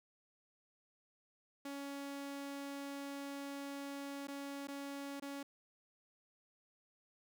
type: tone with dropouts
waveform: sawtooth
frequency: 280 Hz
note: C#4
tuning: 18 cents sharp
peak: -39 dBFS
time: 1.65-5.43 s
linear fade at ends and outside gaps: 5 ms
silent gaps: 4.272-4.282 / 4.673-4.683 / 5.199-5.222 s
effects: none